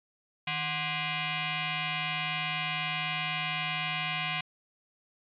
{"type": "tone with frequency modulation", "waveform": "sine", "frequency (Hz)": 157.8, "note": "D#3", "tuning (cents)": 25, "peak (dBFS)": -29, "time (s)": [0.47, 4.41], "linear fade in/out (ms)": 5, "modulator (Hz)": 446, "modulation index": 6.9, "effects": ["MP3 64 kbps"]}